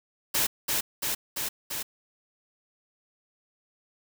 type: noise with echo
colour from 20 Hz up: white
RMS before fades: -25 dBFS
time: 0.34-0.47 s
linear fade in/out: 10 ms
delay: 340 ms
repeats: 4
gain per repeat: -2 dB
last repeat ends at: 1.83 s
effects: none